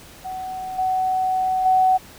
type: tone with level steps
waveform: sine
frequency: 749 Hz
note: F#5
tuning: 21 cents sharp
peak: -27 / -18 / -13 dBFS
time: 0.24-1.98 s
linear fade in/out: 20 ms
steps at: 0.78 / 1.65 s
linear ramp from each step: 10 ms
effects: pink hiss -44 dBFS RMS until 2.18 s